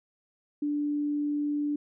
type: tone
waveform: sine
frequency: 293.1 Hz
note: D4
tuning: 3 cents flat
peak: -26 dBFS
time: 0.62-1.76 s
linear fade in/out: 5 ms
effects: none